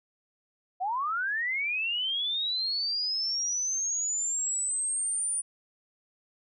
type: linear sweep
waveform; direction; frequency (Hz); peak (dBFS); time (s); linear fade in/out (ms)
sine; up; 704 to 9440; -27; 0.8-5.42; 20
effects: none